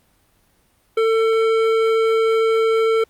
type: tone with hard clipping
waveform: triangle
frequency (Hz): 447.8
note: A4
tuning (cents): +30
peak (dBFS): -16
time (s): 0.97-3.04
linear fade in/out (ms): 5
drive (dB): 16
effects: pink hiss -60 dBFS RMS until 3.09 s + Opus 32 kbps